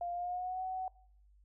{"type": "tone with pitch glide", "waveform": "sine", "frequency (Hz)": [698.5, 748.6], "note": ["F5", "F#5"], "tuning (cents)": [0, 20], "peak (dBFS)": -35, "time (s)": [0.01, 0.88], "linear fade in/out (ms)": 2, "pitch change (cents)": 120, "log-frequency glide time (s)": [0.12, 0.62], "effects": ["noise-tail reverb RT60 0.6 s tail -22 dB re dry", "added 50 Hz sine -61 dBFS peak until 1.44 s"]}